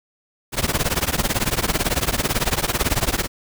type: noise with tremolo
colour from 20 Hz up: pink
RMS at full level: -17 dBFS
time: 0.52-3.28 s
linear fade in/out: 50 ms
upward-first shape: triangle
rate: 18 Hz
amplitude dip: 100%
effects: none